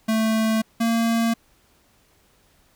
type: tone pair in turn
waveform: square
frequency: 220.9 / 229.3 Hz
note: A3 / A#3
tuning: +7 / -28 cents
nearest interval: minor second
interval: 65 cents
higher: second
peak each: -19 dBFS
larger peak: neither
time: 0.08-0.62 / 0.8-1.34 s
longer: neither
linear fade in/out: 10 ms
effects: pink hiss -60 dBFS RMS until 2.75 s